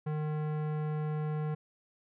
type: tone with tanh clipping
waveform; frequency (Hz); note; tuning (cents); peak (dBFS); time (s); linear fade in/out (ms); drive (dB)
sine; 152.6; D#3; -33; -33; 0.06-1.55; 10; 18
effects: none